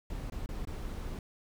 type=noise with dropouts; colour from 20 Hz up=brown; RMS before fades=-38 dBFS; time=0.1-1.19 s; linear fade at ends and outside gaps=2 ms; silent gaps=0.3-0.321 / 0.461-0.489 / 0.652-0.672 s; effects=none